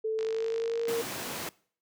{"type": "tone with pitch glide", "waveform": "sine", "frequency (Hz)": [439.8, 463], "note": ["A4", "A#4"], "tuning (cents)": [-1, -12], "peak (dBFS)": -27, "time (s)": [0.04, 1.02], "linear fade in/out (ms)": 10, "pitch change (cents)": 89, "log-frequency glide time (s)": [0.16, 0.79]}
{"type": "click train", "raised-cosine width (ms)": 0.2, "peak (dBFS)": -25, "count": 39, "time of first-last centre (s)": [0.19, 0.932], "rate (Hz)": 51.2}
{"type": "noise", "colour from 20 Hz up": "pink", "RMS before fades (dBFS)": -35, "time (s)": [0.88, 1.49], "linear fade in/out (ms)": 2}
{"effects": ["noise-tail reverb RT60 0.5 s tail -23 dB re dry", "high-pass 200 Hz 12 dB/octave"]}